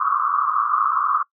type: band-pass noise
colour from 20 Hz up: pink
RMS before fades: -20 dBFS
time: 0-1.23 s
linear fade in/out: 10 ms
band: 1100 to 1300 Hz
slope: 96 dB/octave
effects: noise-tail reverb RT60 0.1 s tail -22 dB re dry